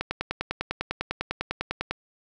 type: click train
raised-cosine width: 0.3 ms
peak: -11 dBFS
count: 20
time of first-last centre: 0.01-1.91 s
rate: 10 Hz
effects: none